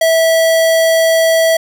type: tone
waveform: square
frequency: 653 Hz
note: E5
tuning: 17 cents flat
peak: -9 dBFS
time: 0.01-1.57 s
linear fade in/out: 5 ms
effects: none